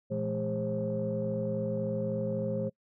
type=tone cluster; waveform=sine; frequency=116.7 / 169.2 / 212.8 / 404.6 / 533 Hz; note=A#2 / E3 / G#3 / G#4 / C5; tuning=+2 / +45 / +42 / -45 / +32 cents; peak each=-36 / -37 / -34 / -39 / -32 dBFS; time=0.1-2.7 s; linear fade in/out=20 ms; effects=noise-tail reverb RT60 0.1 s tail -26 dB re dry + tanh soft clip ceiling -21 dBFS